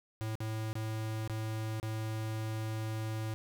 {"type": "tone with dropouts", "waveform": "square", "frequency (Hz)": 109.9, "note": "A2", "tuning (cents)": -2, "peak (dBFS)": -35, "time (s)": [0.21, 3.34], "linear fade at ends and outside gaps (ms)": 0, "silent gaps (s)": [[0.354, 0.404], [0.73, 0.754], [1.276, 1.297], [1.799, 1.829]], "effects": []}